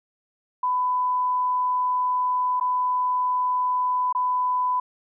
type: tone with dropouts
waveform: sine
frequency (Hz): 1000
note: B5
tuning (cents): +21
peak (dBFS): -20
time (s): 0.63-4.8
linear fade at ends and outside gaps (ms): 5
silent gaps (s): 2.599-2.609 / 4.127-4.149
effects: none